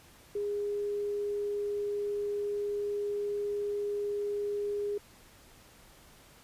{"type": "tone", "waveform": "sine", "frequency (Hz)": 410.2, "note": "G#4", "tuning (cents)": -21, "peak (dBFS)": -30, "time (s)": [0.35, 4.98], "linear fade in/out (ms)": 5, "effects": ["pink hiss -57 dBFS RMS until 6.43 s", "resampled to 32000 Hz"]}